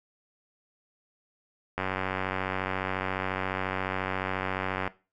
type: click train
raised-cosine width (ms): 0.5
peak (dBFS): -14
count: 293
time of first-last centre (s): 1.78-4.877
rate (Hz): 94.3
effects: noise-tail reverb RT60 0.3 s tail -18 dB re dry